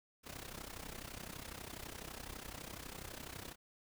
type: noise with amplitude modulation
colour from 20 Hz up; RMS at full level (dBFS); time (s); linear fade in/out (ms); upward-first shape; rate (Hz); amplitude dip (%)
pink; -45; 0.23-3.56; 50; sine; 32; 80
effects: none